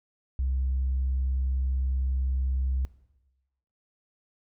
sine tone, 65.41 Hz, C2, in tune, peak -23 dBFS, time 0.39-2.85 s, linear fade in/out 0 ms, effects noise-tail reverb RT60 1.0 s tail -19 dB re dry + tanh soft clip ceiling -21 dBFS

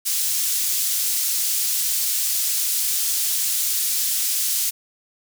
pink high-pass noise, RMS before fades -22 dBFS, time 0.05-4.71 s, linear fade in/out 20 ms, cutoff 6100 Hz, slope 12 dB/octave, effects none

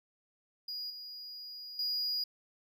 triangle tone with level steps, 4887 Hz, D#8, 32 cents flat, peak -36 / -42 / -30 dBFS, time 0.68-2.24 s, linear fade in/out 5 ms, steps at 0.9 / 1.79 s, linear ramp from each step 2 ms, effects none

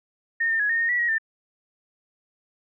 sine tone with pitch steps, 1835 / 1808 / 1676 / 1836 / 1846 / 1945 / 1897 / 1791 Hz, A#6 / A6 / G#6 / A#6 / A#6 / B6 / A#6 / A6, -28 / +47 / +15 / -27 / -17 / -27 / +30 / +30 cents, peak -20 dBFS, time 0.4-1.184 s, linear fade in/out 10 ms, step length 98 ms, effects none

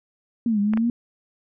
sine exponential two-way sweep, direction down then up, 241.1 to 200.3 to 241.1 Hz, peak -18 dBFS, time 0.46-0.9 s, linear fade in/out 2 ms, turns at 0.6 s
clicks, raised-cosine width 0.5 ms, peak -16 dBFS, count 2, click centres 0.736 / 0.774 s
effects none

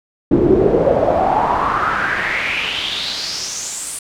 brown noise with band-pass filter sweep, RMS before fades -17 dBFS, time 0.31-3.99 s, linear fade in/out 5 ms, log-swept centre 310 to 9400 Hz, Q 4.8, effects none

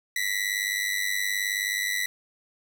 sawtooth ring-modulated tone, 1975.5 Hz, B6, in tune, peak -19 dBFS, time 0.16-2.06 s, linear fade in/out 0 ms, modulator 49.5 Hz, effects none

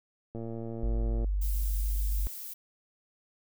click train, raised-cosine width 2 ms, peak -26 dBFS, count 103, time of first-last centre 0.35-1.245 s, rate 114 Hz
sine tone, 49.23 Hz, G1, 8 cents sharp, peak -26 dBFS, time 0.83-2.27 s, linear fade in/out 0 ms
violet noise, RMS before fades -41 dBFS, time 1.41-2.54 s, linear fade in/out 10 ms
effects none

